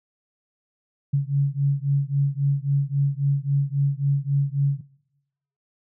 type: beating tone pair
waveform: sine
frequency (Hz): 138.6 / 142.3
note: C#3 / C#3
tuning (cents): 0 / +46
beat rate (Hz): 3.7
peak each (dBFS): -22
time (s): 1.13-4.81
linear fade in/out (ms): 10
effects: noise-tail reverb RT60 0.9 s tail -22 dB re dry

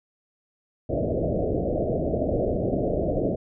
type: low-pass noise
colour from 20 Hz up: white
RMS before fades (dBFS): -25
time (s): 0.89-3.36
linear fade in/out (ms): 10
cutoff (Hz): 670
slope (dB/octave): 96
effects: none

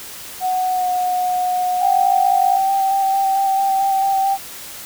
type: tone with pitch glide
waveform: sine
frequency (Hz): 740 to 728.1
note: F#5 to F#5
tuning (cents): 0 to -28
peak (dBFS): -16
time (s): 0.4-2.6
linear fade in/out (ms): 50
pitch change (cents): -28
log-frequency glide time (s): 0.73-0.85
type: tone with vibrato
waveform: sine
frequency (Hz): 779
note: G5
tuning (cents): -11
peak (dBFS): -14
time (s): 1.8-4.38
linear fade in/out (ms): 50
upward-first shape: square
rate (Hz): 4.5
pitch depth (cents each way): 13
effects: white hiss -34 dBFS RMS until 4.85 s

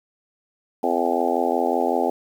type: harmonic tone with a mistuned harmonic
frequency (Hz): 85.4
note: F2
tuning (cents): -38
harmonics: 3 / 4 / 5 / 6 / 7 / 8 / 9 / 10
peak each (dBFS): -27 / -27 / -26 / -28 / -28 / -27 / -25 / -29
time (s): 0.83-2.1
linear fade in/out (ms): 5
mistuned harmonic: 10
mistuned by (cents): -27
effects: 8-bit

